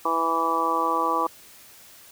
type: harmonic tone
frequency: 164.81 Hz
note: E3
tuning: in tune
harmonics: 2 / 3 / 4 / 5 / 6 / 7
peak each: -31 / -30 / -34 / -30 / -26 / -24 dBFS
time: 0.05-1.27 s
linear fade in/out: 5 ms
effects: white hiss -49 dBFS RMS until 2.11 s